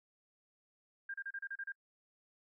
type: tone bursts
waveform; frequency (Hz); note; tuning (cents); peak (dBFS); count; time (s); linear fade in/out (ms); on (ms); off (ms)
sine; 1600; G6; +35; -39; 8; 1.09-1.721; 5; 50; 33
effects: noise-tail reverb RT60 0.1 s tail -25 dB re dry